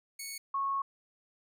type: tone pair in turn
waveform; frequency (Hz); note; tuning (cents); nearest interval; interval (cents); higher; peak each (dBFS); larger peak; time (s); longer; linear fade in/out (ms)
10% pulse / sine; 2217 / 1098.6; C#7 / C#6; 0 / -16; octave; 1216; first; -30 / -29; second; 0.19-0.38 / 0.54-0.82; second; 5
effects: none